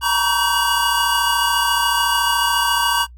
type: tone cluster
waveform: square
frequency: 930 / 964 / 1132 / 1550 / 2885 Hz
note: A#5 / B5 / C#6 / G6 / F#7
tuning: -4 / -42 / +36 / -20 / -44 cents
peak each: -23 dBFS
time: 0.01-3.07 s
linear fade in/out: 50 ms
effects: noise-tail reverb RT60 0.1 s tail -22 dB re dry + added 60 Hz sine -38 dBFS peak until 3.17 s